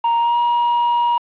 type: tone with pitch glide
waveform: triangle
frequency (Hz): 933 to 953.2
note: A#5 to A#5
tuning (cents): +1 to +38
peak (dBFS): -12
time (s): 0.04-1.18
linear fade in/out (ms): 5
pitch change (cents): +37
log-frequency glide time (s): 0.17-0.38
effects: resampled to 8000 Hz + 7-bit